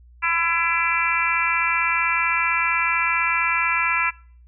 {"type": "harmonic tone", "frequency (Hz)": 335.7, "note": "E4", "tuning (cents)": 32, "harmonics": [3, 4, 5, 6, 7, 8], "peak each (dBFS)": [-26, -25, -27, -28, -23, -29], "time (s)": [0.22, 4.11], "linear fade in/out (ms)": 20, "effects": ["noise-tail reverb RT60 0.5 s tail -23 dB re dry", "added 60 Hz sine -46 dBFS peak until 4.47 s"]}